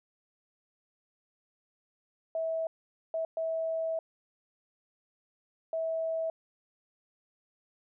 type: tone bursts at uneven times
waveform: sine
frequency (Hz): 650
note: E5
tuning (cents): -24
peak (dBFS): -29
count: 4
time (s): 2.35-2.67 / 3.14-3.25 / 3.37-3.99 / 5.73-6.3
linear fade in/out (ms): 2
effects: none